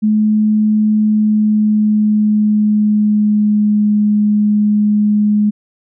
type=tone with pitch glide; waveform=sine; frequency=213.7 to 209.2 Hz; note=G#3 to G#3; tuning=+50 to +13 cents; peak=-9 dBFS; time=0.02-5.51 s; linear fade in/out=20 ms; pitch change=-37 cents; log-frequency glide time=0.97-3.94 s; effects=none